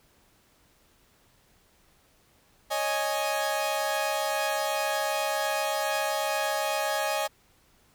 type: chord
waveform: sawtooth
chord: C# suspended second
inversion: none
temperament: equal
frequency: 554.4 / 622.3 / 830.6 Hz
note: C#5 / D#5 / G#5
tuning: 0 / 0 / 0 cents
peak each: -29 / -26 / -26 dBFS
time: 2.7-7.28 s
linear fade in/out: 20 ms
effects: pink hiss -63 dBFS RMS until 7.94 s